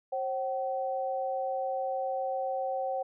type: tone pair together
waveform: sine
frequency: 534.8 / 762 Hz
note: C5 / G5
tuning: +38 / -49 cents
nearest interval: tritone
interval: 613 cents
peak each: -32 / -32 dBFS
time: 0.12-3.03 s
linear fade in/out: 10 ms
effects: none